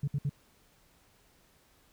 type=tone bursts; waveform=sine; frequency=141.9 Hz; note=C#3; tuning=41 cents sharp; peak=-26 dBFS; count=3; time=0.03-0.295 s; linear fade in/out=5 ms; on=47 ms; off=62 ms; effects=tanh soft clip ceiling -24 dBFS + pink hiss -65 dBFS RMS until 1.92 s